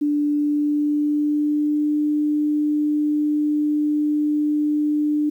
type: tone with pitch glide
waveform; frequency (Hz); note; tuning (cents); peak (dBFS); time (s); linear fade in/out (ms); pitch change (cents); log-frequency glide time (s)
sine; 293.7 to 298.7; D4 to D4; 0 to +29; -17; 0.01-5.3; 10; +29; 0.26-1.96
effects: 9-bit